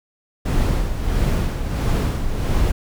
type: noise with tremolo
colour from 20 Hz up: brown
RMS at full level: -17 dBFS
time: 0.45-2.72 s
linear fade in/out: 10 ms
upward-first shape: sine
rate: 1.5 Hz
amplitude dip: 55%
effects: none